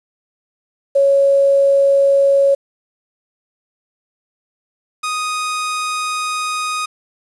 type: tone pair in turn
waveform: sine / sawtooth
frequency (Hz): 554.4 / 1244.6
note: C#5 / D#6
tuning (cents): 0 / 0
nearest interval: octave + major second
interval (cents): 1400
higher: second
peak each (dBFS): -9 / -15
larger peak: first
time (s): 0.95-2.55 / 5.03-6.86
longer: second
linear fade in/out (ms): 10
effects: resampled to 24000 Hz + 7-bit